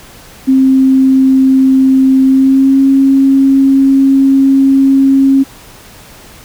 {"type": "tone with pitch glide", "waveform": "sine", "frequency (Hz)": [264.6, 270.9], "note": ["C4", "C#4"], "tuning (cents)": [20, -40], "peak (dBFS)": -4, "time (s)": [0.47, 5.44], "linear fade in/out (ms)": 20, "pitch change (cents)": 40, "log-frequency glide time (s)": [2.23, 2.82], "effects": ["pink hiss -36 dBFS RMS until 6.44 s"]}